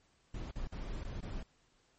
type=noise with dropouts; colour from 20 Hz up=brown; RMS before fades=-40 dBFS; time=0.34-1.43 s; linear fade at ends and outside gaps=5 ms; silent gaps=0.512-0.556 / 0.673-0.72 / 1.038-1.046 / 1.207-1.226 s; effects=pink hiss -71 dBFS RMS until 1.98 s + MP3 32 kbps